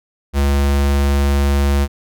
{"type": "tone", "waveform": "square", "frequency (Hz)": 70.2, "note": "C#2", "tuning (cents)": 22, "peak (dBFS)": -13, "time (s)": [0.33, 1.88], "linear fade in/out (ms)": 50, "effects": []}